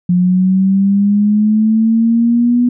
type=linear sweep; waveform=sine; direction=up; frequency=176.9 to 245.5 Hz; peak=-8 dBFS; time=0.09-2.69 s; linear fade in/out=5 ms; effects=none